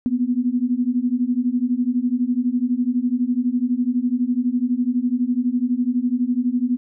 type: beating tone pair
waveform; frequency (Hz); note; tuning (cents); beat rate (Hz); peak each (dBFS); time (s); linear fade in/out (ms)
sine; 240 / 252; B3 / B3; -49 / +35; 12; -21 / -20; 0.06-6.77; 0
effects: none